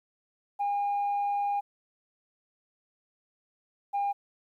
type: tone pair in turn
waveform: sine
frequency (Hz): 811 / 805.4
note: G#5 / G5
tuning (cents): -41 / +47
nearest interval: unison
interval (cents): 12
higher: first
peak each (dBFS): -24 / -24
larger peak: neither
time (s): 0.59-1.61 / 3.93-4.13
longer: first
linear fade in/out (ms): 20
effects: tanh soft clip ceiling -24 dBFS + 11-bit